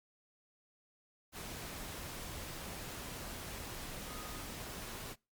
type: tone in noise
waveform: sine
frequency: 1244.5 Hz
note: D#6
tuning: in tune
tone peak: -52 dBFS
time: 4.06-4.44 s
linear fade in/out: 50 ms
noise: pink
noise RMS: -45 dBFS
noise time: 1.32-5.16 s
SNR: -10 dB
effects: noise-tail reverb RT60 0.3 s tail -26 dB re dry + Opus 48 kbps